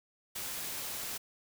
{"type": "noise", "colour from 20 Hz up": "white", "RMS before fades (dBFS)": -39, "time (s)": [0.35, 1.18], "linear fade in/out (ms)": 10, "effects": []}